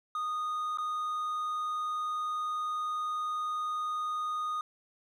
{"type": "tone with dropouts", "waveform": "triangle", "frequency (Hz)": 1235, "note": "D#6", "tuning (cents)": -13, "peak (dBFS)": -29, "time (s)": [0.15, 4.61], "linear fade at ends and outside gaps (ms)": 2, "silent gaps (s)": [0.774, 0.784], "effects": []}